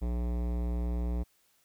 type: tone with hard clipping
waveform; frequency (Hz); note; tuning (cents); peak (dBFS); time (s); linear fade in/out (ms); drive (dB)
sine; 59.7; A#1; +42; -31; 0.01-1.24; 20; 18
effects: white hiss -69 dBFS RMS until 1.64 s